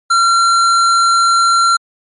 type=tone; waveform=square; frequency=1368 Hz; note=F6; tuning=36 cents flat; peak=-9 dBFS; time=0.1-1.77 s; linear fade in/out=10 ms; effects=low-pass 10000 Hz 12 dB/octave + MP3 48 kbps